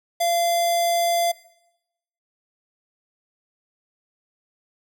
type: tone with notch filter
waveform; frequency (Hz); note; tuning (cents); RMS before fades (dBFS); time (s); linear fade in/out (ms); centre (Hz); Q
square; 687; F5; -29; -21; 0.2-1.32; 10; 1400; 0.71
effects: noise-tail reverb RT60 0.9 s tail -20 dB re dry